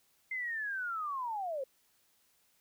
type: linear sweep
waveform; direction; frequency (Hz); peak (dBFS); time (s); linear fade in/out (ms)
sine; down; 2093 to 510; -34; 0.31-1.64; 5
effects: white hiss -71 dBFS RMS until 2.6 s